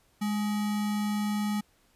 sine tone with sample-and-hold, 207.7 Hz, G#3, in tune, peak -26 dBFS, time 0.21-1.61 s, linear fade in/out 10 ms, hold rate 1050 Hz, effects pink hiss -66 dBFS RMS until 1.95 s + resampled to 32000 Hz

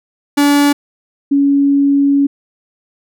45% pulse / sine tone pair in turn, 287.5 / 280.6 Hz, D4 / C#4, -37 / +21 cents, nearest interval unison, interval 42 cents, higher first, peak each -8 dBFS, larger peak neither, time 0.37-0.73 / 1.31-2.27 s, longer second, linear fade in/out 10 ms, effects none

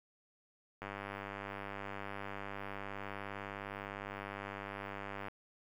click train, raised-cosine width 0.5 ms, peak -27 dBFS, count 446, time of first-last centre 0.82-5.283 s, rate 99.7 Hz, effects 10-bit

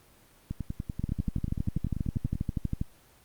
two click trains, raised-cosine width 5 ms, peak -16 / -20 dBFS, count 23 / 20, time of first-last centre 1.04-2.814 / 0.51-2.355 s, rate 12.4 / 10.3 Hz, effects pink hiss -59 dBFS RMS until 3.24 s + Opus 24 kbps

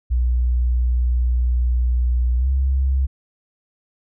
sine tone with pitch glide, 61 to 66.52 Hz, B1 to C2, -21 to +29 cents, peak -15 dBFS, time 0.1-3.07 s, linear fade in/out 20 ms, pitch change +150 cents, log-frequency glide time 2.38-2.48 s, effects none

